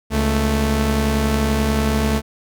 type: tone pair together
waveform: sawtooth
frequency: 69.58 / 220 Hz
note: C#2 / A3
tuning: +7 / 0 cents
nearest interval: octave + minor sixth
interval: 1993 cents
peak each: -15 dBFS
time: 0.1-2.22 s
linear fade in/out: 50 ms
effects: none